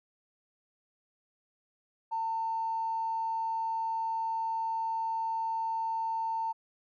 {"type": "tone with tanh clipping", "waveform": "triangle", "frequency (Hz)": 900, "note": "A5", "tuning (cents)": 39, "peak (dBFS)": -29, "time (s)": [2.11, 6.53], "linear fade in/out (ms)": 20, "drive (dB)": 2, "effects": []}